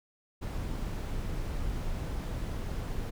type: noise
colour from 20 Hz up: brown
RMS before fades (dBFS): -34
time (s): 0.41-3.11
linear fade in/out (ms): 20
effects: none